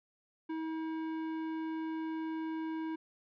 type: tone with tanh clipping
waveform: sine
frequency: 320.1 Hz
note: D#4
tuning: 49 cents sharp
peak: -37 dBFS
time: 0.49-2.96 s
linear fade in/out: 10 ms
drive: 14 dB
effects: none